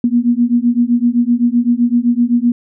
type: beating tone pair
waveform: sine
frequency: 235.8 / 243.6 Hz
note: A#3 / B3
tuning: +20 / -24 cents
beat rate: 7.8 Hz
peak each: -13 dBFS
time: 0.04-2.52 s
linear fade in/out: 2 ms
effects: none